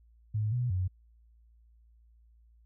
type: tone with pitch steps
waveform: sine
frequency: 106.8 / 123.1 / 91.9 Hz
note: G#2 / B2 / F#2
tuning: +49 / -5 / -11 cents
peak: -27 dBFS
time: 0.34-0.88 s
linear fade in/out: 10 ms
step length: 180 ms
effects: added 57 Hz sine -58 dBFS peak until 2.65 s